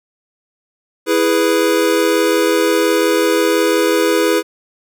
square chord, E major, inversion none, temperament equal, 329.6 / 415.3 / 493.9 Hz, E4 / G#4 / B4, 0 / 0 / 0 cents, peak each -17 dBFS, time 1.06-4.43 s, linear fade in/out 50 ms, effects none

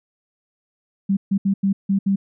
sine tone bursts at uneven times, 196 Hz, G3, in tune, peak -15 dBFS, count 6, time 1.09-1.17 / 1.31-1.38 / 1.45-1.54 / 1.63-1.73 / 1.89-1.99 / 2.06-2.16 s, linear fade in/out 10 ms, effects none

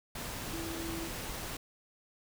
sine tone in noise, 330.9 Hz, E4, 7 cents sharp, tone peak -39 dBFS, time 0.53-1.08 s, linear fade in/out 5 ms, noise pink, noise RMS -40 dBFS, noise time 0.15-1.57 s, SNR -2 dB, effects none

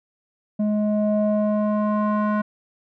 square tone with low-pass filter sweep, 210.6 Hz, G#3, 24 cents sharp, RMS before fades -21 dBFS, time 0.59-2.42 s, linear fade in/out 10 ms, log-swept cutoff 450 to 1300 Hz, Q 2.9, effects none

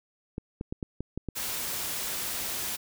clicks, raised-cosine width 3 ms, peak -20 dBFS, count 7, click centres 0.381 / 0.611 / 0.725 / 0.828 / 1.006 / 1.176 / 1.287 s
white noise, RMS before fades -33 dBFS, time 1.35-2.77 s, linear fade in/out 20 ms
effects none

